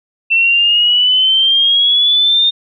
sine exponential sweep, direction up, 2683 to 3657 Hz, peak -8 dBFS, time 0.3-2.51 s, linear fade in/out 20 ms, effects none

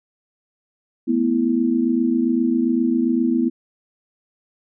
sine chord, A suspended second, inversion none, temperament just, 220 / 247.5 / 330 Hz, A3 / B3 / E4, 0 / +4 / +2 cents, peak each -24 / -18 / -21 dBFS, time 1.07-3.5 s, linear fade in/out 20 ms, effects none

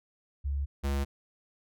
sine / square tone pair in turn, 70.2 / 69.55 Hz, C#2 / C#2, +22 / +6 cents, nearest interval unison, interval 16 cents, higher first, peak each -28 dBFS, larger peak neither, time 0.44-0.66 / 0.83-1.05 s, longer neither, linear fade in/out 20 ms, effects none

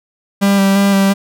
45% pulse tone with vibrato, 197.1 Hz, G3, 10 cents sharp, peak -9 dBFS, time 0.41-1.14 s, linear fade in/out 20 ms, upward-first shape square, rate 2.9 Hz, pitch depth 15 cents each way, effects none

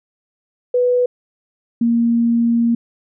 sine tone pair in turn, 493.9 / 233.6 Hz, B4 / A#3, 0 / +4 cents, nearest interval octave + minor second, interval 1296 cents, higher first, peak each -12 dBFS, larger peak neither, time 0.74-1.06 / 1.81-2.75 s, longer second, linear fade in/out 5 ms, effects none

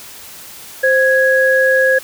sine tone pair together, 523.3 / 1661.4 Hz, C5 / G#6, 0 / 0 cents, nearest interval octave + minor sixth, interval 2000 cents, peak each -12 dBFS, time 0.83-1.99 s, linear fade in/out 10 ms, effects white hiss -35 dBFS RMS until 2.03 s

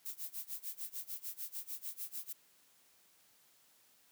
violet noise with tremolo, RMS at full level -41 dBFS, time 0.05-2.33 s, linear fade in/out 10 ms, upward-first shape sine, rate 6.7 Hz, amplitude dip 95%, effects white hiss -68 dBFS RMS until 4.11 s + high-pass 100 Hz 12 dB/octave

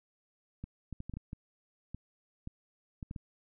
clicks, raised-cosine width 5 ms, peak -28 dBFS, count 12, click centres 0.64 / 0.927 / 1.004 / 1.096 / 1.138 / 1.17 / 1.331 / 1.946 / 2.474 / 3.028 / 3.111 / 3.162 s, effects none

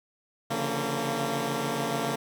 10% pulse tone cluster, 138.9 / 145.8 / 171.2 / 228.7 Hz, C#3 / D3 / F3 / A#3, +4 / -12 / -34 / -33 cents, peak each -25 / -27 / -28 / -22 dBFS, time 0.5-2.16 s, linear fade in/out 10 ms, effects none

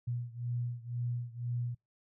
sine beating tone pair, 120 / 122 Hz, B2 / B2, -49 / -21 cents, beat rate 2 Hz, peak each -36 / -38 dBFS, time 0.07-1.75 s, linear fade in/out 10 ms, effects noise-tail reverb RT60 0.2 s tail -26 dB re dry

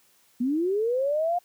sine linear sweep, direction up, 233.1 to 718 Hz, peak -22 dBFS, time 0.4-1.39 s, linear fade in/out 10 ms, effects white hiss -62 dBFS RMS until 1.44 s + high-pass 80 Hz 12 dB/octave

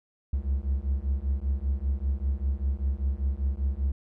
triangle beating tone pair, 65.6 / 70.7 Hz, C2 / C#2, +5 / +35 cents, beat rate 5.1 Hz, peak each -26 dBFS, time 0.33-3.92 s, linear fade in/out 5 ms, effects none

